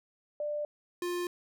sine / square tone pair in turn, 593 / 352.6 Hz, D5 / F4, +17 / +17 cents, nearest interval major sixth, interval 900 cents, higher first, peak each -31 / -32 dBFS, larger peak first, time 0.4-0.65 / 1.02-1.27 s, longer neither, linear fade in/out 2 ms, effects none

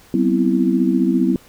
sine chord, C major seventh, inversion second, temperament equal with one note detuned, 191.08 / 246.9 / 261.6 / 329.6 Hz, G3 / B3 / C4 / E4, -44 / 0 / 0 / 0 cents, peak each -19 dBFS, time 0.14-1.36 s, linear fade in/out 2 ms, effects pink hiss -48 dBFS RMS until 1.48 s

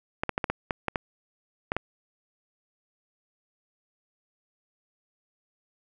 clicks, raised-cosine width 0.5 ms, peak -11 dBFS, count 10, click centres 0.235 / 0.293 / 0.379 / 0.442 / 0.5 / 0.708 / 0.883 / 0.958 / 1.719 / 1.766 s, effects none

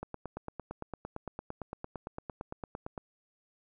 click train, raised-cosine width 1 ms, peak -24 dBFS, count 27, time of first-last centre 0.03-2.978 s, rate 8.82 Hz, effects none

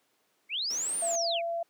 sine linear two-way sweep, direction up then down, 2090 to 9397 to 2090 Hz, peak -29 dBFS, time 0.49-1.42 s, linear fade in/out 50 ms, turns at 0.98 s
pink noise, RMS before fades -45 dBFS, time 0.7-1.16 s, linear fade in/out 5 ms
sine tone, 677 Hz, E5, 46 cents sharp, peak -29 dBFS, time 1.02-1.63 s, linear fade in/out 5 ms
effects pink hiss -71 dBFS RMS until 1.69 s + high-pass 300 Hz 12 dB/octave

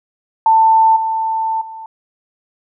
sine tone with level steps, 890 Hz, A5, 20 cents sharp, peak -7 / -15 / -28 dBFS, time 0.46-1.86 s, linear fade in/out 2 ms, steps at 0.96 / 1.61 s, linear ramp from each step 5 ms, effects none

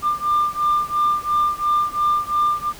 sine beating tone pair, 1194 / 1196.9 Hz, D6 / D6, +28 / +32 cents, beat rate 2.9 Hz, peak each -18 / -19 dBFS, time 0.02-2.73 s, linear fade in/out 50 ms, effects tanh soft clip ceiling -12 dBFS + pink hiss -40 dBFS RMS until 2.79 s

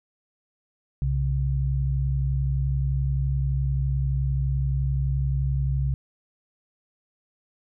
sine tone pair together, 63.99 / 135.6 Hz, C2 / C#3, -38 / -38 cents, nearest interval octave + minor second, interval 1300 cents, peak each -24 dBFS, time 1.02-5.94 s, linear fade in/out 0 ms, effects none

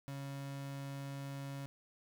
35% pulse tone, 138.59 Hz, C#3, in tune, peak -40 dBFS, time 0.08-1.66 s, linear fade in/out 0 ms, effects none

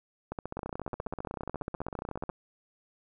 two click trains, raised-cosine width 1 ms, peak -21 / -22 dBFS, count 30 / 29, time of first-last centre 0.32-2.293 / 0.57-2.298 s, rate 14.7 / 16.2 Hz, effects none

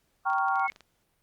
sine chord, G half-diminished seventh, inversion none, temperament equal with one note detuned, 779 / 932.3 / 1108.7 / 1396.9 Hz, G5 / Bb5 / Db6 / F6, -11 / 0 / 0 / 0 cents, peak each -27 / -32 / -29 / -30 dBFS, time 0.25-0.68 s, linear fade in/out 20 ms
clicks, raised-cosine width 0.2 ms, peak -32 dBFS, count 10, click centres 0.301 / 0.333 / 0.384 / 0.484 / 0.557 / 0.596 / 0.682 / 0.72 / 0.761 / 0.807 s
sine tone with exponential growth, 2192 Hz, C#7, 20 cents flat, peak -27 dBFS, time 0.51-0.7 s, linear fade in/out 0 ms, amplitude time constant 41 ms
effects pink hiss -72 dBFS RMS until 1.22 s + Opus 48 kbps

